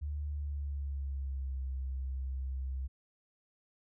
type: tone with pitch glide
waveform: sine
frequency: 73.42 to 65.79 Hz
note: D2 to C2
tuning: 0 to +10 cents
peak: -34 dBFS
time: 0.01-2.88 s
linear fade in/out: 20 ms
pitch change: -190 cents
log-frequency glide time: 0.28-1.6 s
effects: none